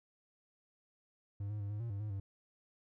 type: tone with pitch steps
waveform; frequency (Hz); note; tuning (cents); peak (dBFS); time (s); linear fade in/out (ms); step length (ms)
triangle; 100.7 / 105.4 / 100.8 / 104.6 / 117 / 99.7 / 106.3 / 98.2; G2 / G#2 / G2 / G#2 / A#2 / G2 / G#2 / G2; +47 / +26 / +49 / +13 / +7 / +30 / +41 / +4; -35; 1.4-2.2; 5; 100
effects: none

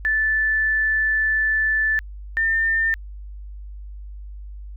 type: tone pair in turn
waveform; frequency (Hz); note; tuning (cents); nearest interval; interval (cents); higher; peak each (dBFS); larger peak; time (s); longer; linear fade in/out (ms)
sine; 1753 / 1802.3; A6 / A6; -7 / +41; unison; 48; second; -17; neither; 0.05-1.99 / 2.37-2.94; first; 0
effects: added 50 Hz sine -33 dBFS peak until 4.76 s

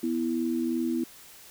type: tone pair together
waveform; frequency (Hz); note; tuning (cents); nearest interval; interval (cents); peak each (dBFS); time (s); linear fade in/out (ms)
sine; 246.9 / 329.6; B3 / E4; 0 / 0; perfect fourth; 500; -28; 0.03-1.04; 5
effects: white hiss -50 dBFS RMS until 1.5 s

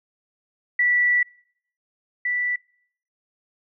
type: tone pair in turn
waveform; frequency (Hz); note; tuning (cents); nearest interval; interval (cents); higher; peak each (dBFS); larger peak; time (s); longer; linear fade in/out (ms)
sine; 1958 / 1967.8; B6 / B6; -15 / -7; unison; 8; second; -16 / -21; first; 0.79-1.23 / 2.25-2.56; first; 5
effects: noise-tail reverb RT60 0.6 s tail -24 dB re dry

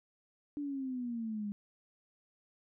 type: exponential sweep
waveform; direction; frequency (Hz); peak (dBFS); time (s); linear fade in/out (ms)
sine; down; 294.5 to 201.9; -35; 0.57-1.52; 0
effects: none

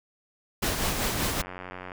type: noise with tremolo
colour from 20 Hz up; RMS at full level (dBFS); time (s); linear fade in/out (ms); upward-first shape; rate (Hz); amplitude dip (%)
pink; -26; 0.62-1.42; 10; sine; 5.2; 40
type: click train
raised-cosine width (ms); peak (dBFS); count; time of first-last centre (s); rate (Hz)
0.5; -23; 53; 1.35-1.918; 91.5
effects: none

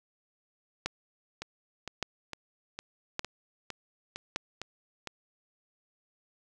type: two click trains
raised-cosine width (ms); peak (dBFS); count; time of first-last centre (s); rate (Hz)
0.2; -20 / -13; 9 / 4; 1.42-5.073 / 0.86-4.361; 2.19 / 0.857
effects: none

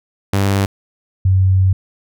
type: tone pair in turn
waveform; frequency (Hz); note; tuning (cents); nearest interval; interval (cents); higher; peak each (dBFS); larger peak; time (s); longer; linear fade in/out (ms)
sawtooth / sine; 98.8 / 94.38; G2 / F#2; +14 / +35; minor second; 79; first; -9; neither; 0.33-0.66 / 1.25-1.73; second; 5
effects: none

